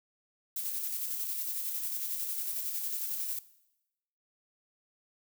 violet noise with tremolo, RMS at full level -34 dBFS, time 0.56-3.39 s, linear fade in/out 5 ms, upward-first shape square, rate 11 Hz, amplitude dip 30%, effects noise-tail reverb RT60 0.9 s tail -18 dB re dry

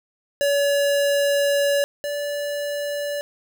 square tone pair in turn, 568 / 579.3 Hz, C#5 / D5, +42 / -24 cents, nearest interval unison, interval 34 cents, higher second, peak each -18 / -25 dBFS, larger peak first, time 0.41-1.84 / 2.04-3.21 s, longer first, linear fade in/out 0 ms, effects none

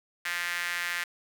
sawtooth tone with high-pass filter, 174.61 Hz, F3, in tune, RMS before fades -32 dBFS, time 0.25-1.04 s, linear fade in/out 5 ms, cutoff 1800 Hz, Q 3.2, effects 8-bit

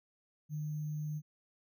sine tone with sample-and-hold, 151.4 Hz, D#3, 47 cents flat, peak -35 dBFS, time 0.49-1.22 s, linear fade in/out 50 ms, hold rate 6300 Hz, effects none

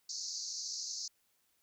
white band-pass noise, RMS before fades -41 dBFS, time 0.09-1.08 s, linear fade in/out 5 ms, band 4300 to 6700 Hz, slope 96 dB/octave, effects white hiss -75 dBFS RMS until 1.62 s

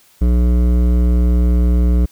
triangle tone with hard clipping, 60.2 Hz, B1, 44 cents flat, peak -12 dBFS, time 0.21-2.06 s, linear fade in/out 10 ms, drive 17 dB, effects white hiss -51 dBFS RMS until 2.11 s

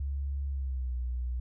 sine tone with pitch glide, 69.4 to 61.47 Hz, C#2 to B1, +3 to -7 cents, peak -30 dBFS, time 0-1.4 s, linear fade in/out 5 ms, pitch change -210 cents, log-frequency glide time 0.48-0.95 s, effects none

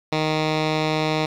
10% pulse tone with low-pass filter, 155.56 Hz, D#3, in tune, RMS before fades -22 dBFS, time 0.12-1.26 s, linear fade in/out 5 ms, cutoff 4100 Hz, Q 1.7, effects 8-bit

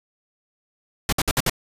pink noise bursts, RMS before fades -20 dBFS, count 5, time 1.09-1.497 s, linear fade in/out 2 ms, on 35 ms, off 58 ms, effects resampled to 32000 Hz

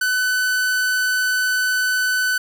45% pulse tone, 1504 Hz, F#6, 28 cents sharp, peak -17 dBFS, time 0.01-2.38 s, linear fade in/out 5 ms, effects none

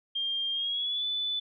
sine tone with pitch glide, 3200 to 3490 Hz, G7 to A7, +35 to -15 cents, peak -28 dBFS, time 0.15-1.4 s, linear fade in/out 10 ms, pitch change +150 cents, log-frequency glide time 0.52-1.05 s, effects none

